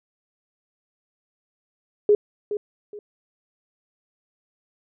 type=tone with echo; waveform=sine; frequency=415.3 Hz; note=G#4; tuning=in tune; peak=-12 dBFS; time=2.09-2.15 s; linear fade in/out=2 ms; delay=420 ms; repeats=2; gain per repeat=-11 dB; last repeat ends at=2.99 s; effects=none